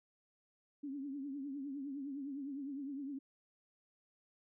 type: tone with vibrato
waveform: sine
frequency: 278.2 Hz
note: C#4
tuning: 6 cents sharp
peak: -40 dBFS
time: 0.83-3.19 s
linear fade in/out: 10 ms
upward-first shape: triangle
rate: 9.8 Hz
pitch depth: 110 cents each way
effects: none